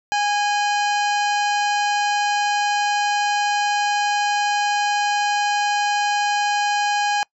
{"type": "harmonic tone with a mistuned harmonic", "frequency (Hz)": 824, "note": "G#5", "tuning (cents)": -14, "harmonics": [1, 2, 3, 4, 5, 6, 7, 8, 9], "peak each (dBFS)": [-19, -25, -29, -31, -33, -35, -36, -37, -38], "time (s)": [0.12, 7.23], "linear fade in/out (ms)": 0, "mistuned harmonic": 4, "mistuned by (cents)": -120, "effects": ["noise-tail reverb RT60 0.1 s tail -25 dB re dry"]}